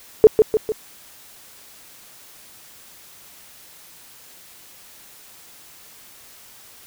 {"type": "tone with echo", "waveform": "sine", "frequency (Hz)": 434, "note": "A4", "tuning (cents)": -24, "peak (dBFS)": -3, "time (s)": [0.24, 0.27], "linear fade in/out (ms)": 0, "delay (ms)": 150, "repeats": 3, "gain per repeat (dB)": -5, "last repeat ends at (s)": 0.72, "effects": ["white hiss -46 dBFS RMS until 6.86 s"]}